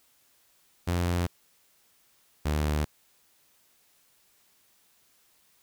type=tone pair in turn; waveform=sawtooth; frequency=87.5 / 75.28 Hz; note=F2 / D2; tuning=+4 / +43 cents; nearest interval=minor third; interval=261 cents; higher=first; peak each=-21 dBFS; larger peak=neither; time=0.87-1.27 / 2.45-2.85 s; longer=neither; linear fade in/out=10 ms; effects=white hiss -65 dBFS RMS until 5.62 s